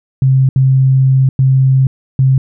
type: tone bursts at uneven times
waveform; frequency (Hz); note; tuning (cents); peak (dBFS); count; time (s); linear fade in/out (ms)
sine; 132.6; C3; +23; -6; 4; 0.22-0.49 / 0.56-1.29 / 1.39-1.87 / 2.19-2.38; 2
effects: none